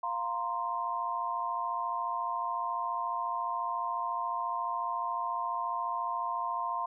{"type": "chord", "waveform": "sine", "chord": "F suspended fourth", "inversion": "none", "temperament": "equal", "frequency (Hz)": [698.5, 932.3, 1046.5], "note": ["F5", "Bb5", "C6"], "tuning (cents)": [0, 0, 0], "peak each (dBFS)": [-38, -35, -33], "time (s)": [0.03, 6.86], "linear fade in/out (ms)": 5, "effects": []}